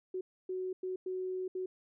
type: tone bursts at uneven times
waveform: sine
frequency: 371.1 Hz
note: F#4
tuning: 5 cents sharp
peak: -34 dBFS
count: 5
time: 0.14-0.21 / 0.49-0.73 / 0.83-0.96 / 1.06-1.48 / 1.55-1.66 s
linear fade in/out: 5 ms
effects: none